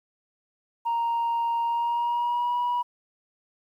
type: tone with pitch glide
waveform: sine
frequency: 932.3 to 970.8 Hz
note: A#5 to B5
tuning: 0 to -30 cents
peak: -21 dBFS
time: 0.85-2.83 s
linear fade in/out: 20 ms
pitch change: +70 cents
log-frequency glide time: 1.63-2.57 s
effects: tanh soft clip ceiling -21 dBFS + 10-bit